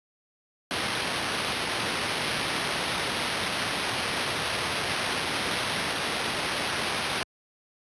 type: noise with sample-and-hold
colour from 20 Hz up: violet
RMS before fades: -29 dBFS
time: 0.71-7.23 s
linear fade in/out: 0 ms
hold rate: 7350 Hz
effects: high-pass 80 Hz 12 dB/octave + resampled to 24000 Hz